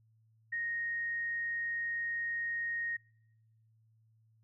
sine tone, 1864.7 Hz, A#6, in tune, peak -33 dBFS, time 0.52-2.97 s, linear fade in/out 10 ms, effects noise-tail reverb RT60 0.9 s tail -26 dB re dry + added 111 Hz sine -65 dBFS peak until 4.43 s

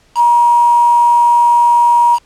sine tone with quantisation, 952 Hz, A#5, 36 cents sharp, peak -6 dBFS, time 0.15-2.19 s, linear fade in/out 50 ms, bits 4, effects pink hiss -51 dBFS RMS until 2.25 s + low-pass 8000 Hz 12 dB/octave

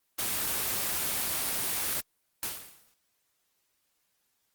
white noise, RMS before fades -30 dBFS, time 0.18-2.01 s, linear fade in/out 10 ms
white noise with exponential decay, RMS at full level -30 dBFS, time 2.43-2.94 s, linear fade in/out 0 ms, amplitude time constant 110 ms
effects white hiss -75 dBFS RMS until 4.54 s + Opus 24 kbps

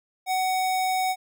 square tone, 748 Hz, F#5, 19 cents sharp, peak -23 dBFS, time 0.26-1.16 s, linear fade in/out 50 ms, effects none

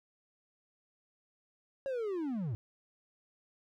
triangle linear sweep, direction down, 556 to 98 Hz, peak -31 dBFS, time 1.86-2.55 s, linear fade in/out 0 ms, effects none

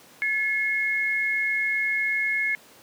sine tone pair together, 1717.1 / 2165 Hz, A6 / C#7, -43 / -41 cents, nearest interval major third, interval 402 cents, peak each -28 / -23 dBFS, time 0.22-2.55 s, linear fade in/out 0 ms, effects pink hiss -51 dBFS RMS until 2.82 s + high-pass 200 Hz 12 dB/octave

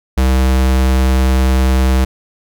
square tone, 65 Hz, C2, 11 cents flat, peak -10 dBFS, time 0.17-2.05 s, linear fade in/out 10 ms, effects none

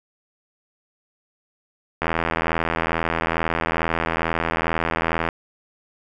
click train, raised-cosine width 0.5 ms, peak -6 dBFS, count 270, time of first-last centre 2.02-5.289 s, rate 82.3 Hz, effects none

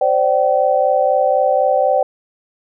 sine chord, C suspended second, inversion none, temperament equal with one note detuned, 523.3 / 587.3 / 767.9 Hz, C5 / D5 / G5, 0 / 0 / -36 cents, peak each -16 dBFS, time 0.01-2.03 s, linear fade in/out 5 ms, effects none

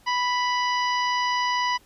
harmonic tone with a mistuned harmonic, 987.8 Hz, B5, in tune, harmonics 1 / 2 / 3 / 4 / 5 / 6, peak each -23 / -28 / -32 / -42 / -34 / -42 dBFS, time 0.06-1.78 s, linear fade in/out 20 ms, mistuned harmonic 6, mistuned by -35 cents, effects pink hiss -57 dBFS RMS until 1.85 s + resampled to 32000 Hz

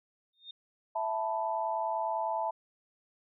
sine tone with exponential growth, 3662 Hz, A#7, 32 cents flat, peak -39 dBFS, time 0.33-0.51 s, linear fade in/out 5 ms, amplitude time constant 37 ms
sine chord, E suspended fourth, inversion none, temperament just, 659.3 / 879 / 988.9 Hz, E5 / A5 / B5, 0 / -2 / +2 cents, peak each -34 / -32 / -37 dBFS, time 0.95-2.51 s, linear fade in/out 10 ms
effects none

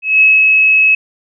sine tone with ADSR envelope, 2575 Hz, E7, 41 cents flat, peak -4 dBFS, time 0.02-0.95 s, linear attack 190 ms, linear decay 210 ms, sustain -2 dB, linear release 5 ms, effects none

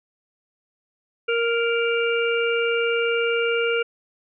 harmonic tone, 466.2 Hz, A#4, in tune, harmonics 1 / 3 / 5 / 6, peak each -21 / -26 / -28 / -29 dBFS, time 1.28-3.83 s, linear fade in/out 10 ms, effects none

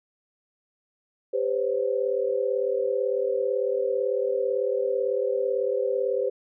sine tone cluster, 396.8 / 505 / 543 Hz, G4 / B4 / C#5, +21 / +39 / -36 cents, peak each -28 / -25 / -29 dBFS, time 1.33-6.3 s, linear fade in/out 10 ms, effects none

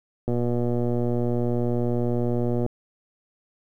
click train, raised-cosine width 2 ms, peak -13 dBFS, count 287, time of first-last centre 0.28-2.663 s, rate 120 Hz, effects 9-bit

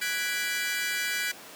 sawtooth chord, G# half-diminished seventh, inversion third, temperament equal, 1480 / 1661.2 / 1975.5 / 2349 Hz, F#6 / G#6 / B6 / D7, 0 / 0 / 0 / 0 cents, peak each -30 dBFS, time 0.01-1.32 s, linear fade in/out 10 ms, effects pink hiss -45 dBFS RMS until 1.55 s + high-pass 300 Hz 12 dB/octave

